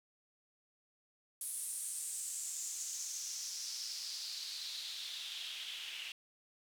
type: noise with band-pass filter sweep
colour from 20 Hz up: white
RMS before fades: -43 dBFS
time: 1.41-6.12 s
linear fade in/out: 2 ms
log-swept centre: 10000 to 2800 Hz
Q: 4.1
effects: none